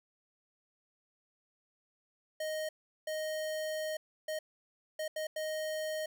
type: tone bursts at uneven times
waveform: square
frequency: 622.3 Hz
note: D#5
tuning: in tune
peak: -35 dBFS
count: 6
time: 2.4-2.69 / 3.07-3.97 / 4.28-4.39 / 4.99-5.08 / 5.16-5.27 / 5.36-6.06 s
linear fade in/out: 5 ms
effects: none